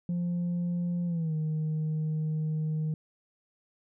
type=tone with pitch glide; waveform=sine; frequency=174.61 to 155.56 Hz; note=F3 to D#3; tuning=0 to 0 cents; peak=-25 dBFS; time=0.09-2.94 s; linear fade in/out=2 ms; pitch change=-200 cents; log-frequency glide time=1.06-1.34 s; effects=tanh soft clip ceiling -26 dBFS